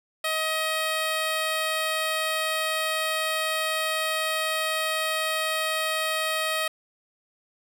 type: tone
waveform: 10% pulse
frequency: 632 Hz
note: D#5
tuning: 27 cents sharp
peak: -16 dBFS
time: 0.24-6.68 s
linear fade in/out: 5 ms
effects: none